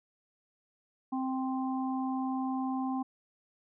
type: harmonic tone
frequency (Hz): 261.6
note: C4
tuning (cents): 0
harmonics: 1 / 3 / 4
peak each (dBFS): -31 / -37 / -41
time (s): 1.12-3.03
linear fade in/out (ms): 10
effects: none